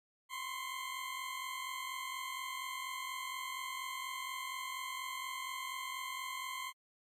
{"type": "tone pair together", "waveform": "20% pulse", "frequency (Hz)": [1027.8, 1072], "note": ["C6", "C6"], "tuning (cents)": [-31, 42], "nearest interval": "minor second", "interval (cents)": 73, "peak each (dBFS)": [-37, -38], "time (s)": [0.29, 6.73], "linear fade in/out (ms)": 50, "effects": ["MP3 64 kbps"]}